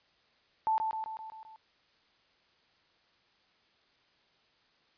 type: tone with echo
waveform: sine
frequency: 880 Hz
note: A5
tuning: in tune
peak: -25 dBFS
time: 0.67-0.78 s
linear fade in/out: 0 ms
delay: 130 ms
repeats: 6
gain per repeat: -4 dB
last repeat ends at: 1.56 s
effects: white hiss -68 dBFS RMS until 4.97 s + resampled to 11025 Hz